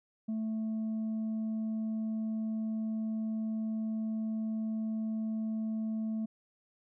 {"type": "tone with tanh clipping", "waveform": "triangle", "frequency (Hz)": 220, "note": "A3", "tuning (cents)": 0, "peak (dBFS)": -32, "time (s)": [0.28, 6.26], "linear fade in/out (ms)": 10, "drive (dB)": 7, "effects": []}